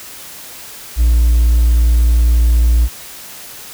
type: tone with hard clipping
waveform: triangle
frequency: 58.2 Hz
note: A#1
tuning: 2 cents flat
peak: -8 dBFS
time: 0.96-2.89 s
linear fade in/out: 50 ms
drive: 4 dB
effects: white hiss -33 dBFS RMS until 3.73 s